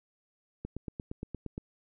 click train, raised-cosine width 3 ms, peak -24 dBFS, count 9, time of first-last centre 0.65-1.579 s, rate 8.61 Hz, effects none

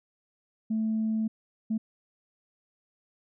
sine tone bursts at uneven times, 220 Hz, A3, in tune, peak -24 dBFS, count 2, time 0.7-1.28 / 1.7-1.78 s, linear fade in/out 10 ms, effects tanh soft clip ceiling -21 dBFS

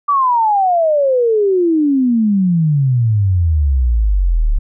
sine exponential sweep, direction down, 1174.7 to 34.54 Hz, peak -10 dBFS, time 0.08-4.59 s, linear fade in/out 10 ms, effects none

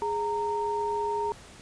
sine tone pair together, 415.3 / 923.2 Hz, G#4 / A#5, 0 / -17 cents, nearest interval octave + major second, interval 1383 cents, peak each -30 / -28 dBFS, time 0.02-1.32 s, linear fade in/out 0 ms, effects pink hiss -49 dBFS RMS until 1.61 s + resampled to 22050 Hz

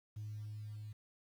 sine tone with level ramp, 106.4 Hz, G#2, 42 cents sharp, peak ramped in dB -40 to -44 dBFS, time 0.16-0.93 s, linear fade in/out 10 ms, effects tanh soft clip ceiling -38 dBFS + 11-bit

